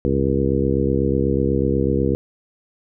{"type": "harmonic tone with a mistuned harmonic", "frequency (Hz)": 68.1, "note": "C#2", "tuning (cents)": -30, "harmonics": [1, 2, 3, 4, 5, 6, 7], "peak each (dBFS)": [-24, -24, -24, -24, -24, -24, -24], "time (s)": [0.05, 2.15], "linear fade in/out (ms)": 0, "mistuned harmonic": 1, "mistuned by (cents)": 110, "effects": []}